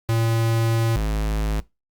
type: tone pair in turn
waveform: square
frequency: 114 / 52.98 Hz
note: A#2 / G#1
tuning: -38 / +35 cents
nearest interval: octave + minor second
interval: 1327 cents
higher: first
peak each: -19 / -21 dBFS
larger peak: first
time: 0.09-0.96 / 0.96-1.6 s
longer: first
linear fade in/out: 0 ms
effects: noise-tail reverb RT60 0.2 s tail -20 dB re dry + Opus 48 kbps